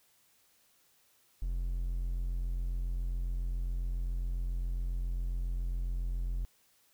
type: tone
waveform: triangle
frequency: 43.65 Hz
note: F1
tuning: in tune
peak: -29 dBFS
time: 1.42-6.45 s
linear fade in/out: 0 ms
effects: white hiss -68 dBFS RMS until 6.93 s